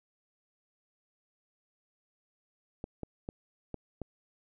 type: clicks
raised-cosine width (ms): 2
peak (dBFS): -24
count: 5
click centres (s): 2.841 / 3.033 / 3.289 / 3.743 / 4.017
effects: none